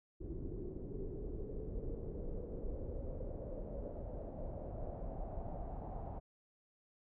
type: noise with low-pass filter sweep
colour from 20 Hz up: brown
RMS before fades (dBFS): -43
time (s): 0.2-6.2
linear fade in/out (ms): 20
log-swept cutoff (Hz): 360 to 770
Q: 4.6
effects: none